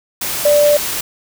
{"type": "tone in noise", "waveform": "sine", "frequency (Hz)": 587.3, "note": "D5", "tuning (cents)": 0, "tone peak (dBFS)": -8, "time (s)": [0.45, 0.77], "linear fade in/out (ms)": 5, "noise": "white", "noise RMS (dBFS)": -21, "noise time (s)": [0.21, 1.01], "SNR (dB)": 10, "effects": []}